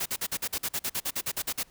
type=noise bursts; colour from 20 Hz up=white; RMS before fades=-30 dBFS; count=16; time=0-1.633 s; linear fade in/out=10 ms; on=58 ms; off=47 ms; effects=pink hiss -60 dBFS RMS until 1.7 s